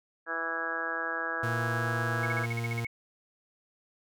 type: harmonic tone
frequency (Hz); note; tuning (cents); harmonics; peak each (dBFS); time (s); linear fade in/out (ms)
164.81; E3; 0; 2 / 3 / 4 / 5 / 6 / 7 / 8 / 9 / 10; -44 / -41 / -41 / -44 / -43 / -42 / -38 / -40 / -33; 0.26-2.47; 50
type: tone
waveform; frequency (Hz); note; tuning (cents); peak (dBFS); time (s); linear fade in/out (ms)
40% pulse; 116.54; A#2; 0; -30; 1.43-2.85; 5
type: tone bursts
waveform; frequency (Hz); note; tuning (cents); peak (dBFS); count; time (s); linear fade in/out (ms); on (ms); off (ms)
sine; 2200; C#7; -14; -32; 10; 2.23-2.869; 5; 27; 41
effects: none